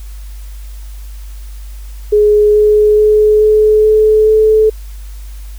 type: tone with pitch steps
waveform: sine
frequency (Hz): 419.6 / 422.5 / 425.5 / 428.4 / 431.4 / 434.4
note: G#4 / G#4 / G#4 / A4 / A4 / A4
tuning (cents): +18 / +30 / +42 / -46 / -34 / -22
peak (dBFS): -5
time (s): 2.12-4.7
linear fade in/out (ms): 10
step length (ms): 430
effects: added 50 Hz sine -25 dBFS peak until 5.58 s + white hiss -43 dBFS RMS until 5.58 s